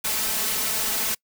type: noise with comb filter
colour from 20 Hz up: white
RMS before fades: -25 dBFS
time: 0.04-1.15 s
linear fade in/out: 10 ms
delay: 4.6 ms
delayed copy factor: +0.95
effects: noise-tail reverb RT60 0.1 s tail -26 dB re dry